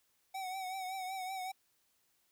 square tone with vibrato, 754 Hz, F#5, 32 cents sharp, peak -39 dBFS, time 0.34-1.52 s, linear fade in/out 10 ms, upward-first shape triangle, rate 5.3 Hz, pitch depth 58 cents each way, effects white hiss -75 dBFS RMS until 2.31 s

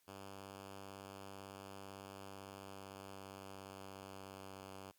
5% pulse tone with pitch glide, 98 to 96.48 Hz, G2 to G2, 0 to -27 cents, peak -39 dBFS, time 0.07-4.92 s, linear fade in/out 20 ms, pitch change -27 cents, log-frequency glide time 2.18-4.65 s, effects white hiss -75 dBFS RMS until 4.98 s + Opus 48 kbps

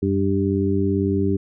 harmonic tone with a mistuned harmonic, 98.1 Hz, G2, 2 cents sharp, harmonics 1 / 2 / 3 / 4, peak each -23 / -23 / -23 / -23 dBFS, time 0.02-1.37 s, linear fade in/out 10 ms, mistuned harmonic 1, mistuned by -72 cents, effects none

